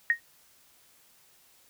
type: tone with exponential decay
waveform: sine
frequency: 1864.7 Hz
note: A#6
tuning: in tune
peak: -16 dBFS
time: 0.1-0.2 s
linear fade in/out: 1 ms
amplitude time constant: 20 ms
effects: white hiss -61 dBFS RMS until 1.69 s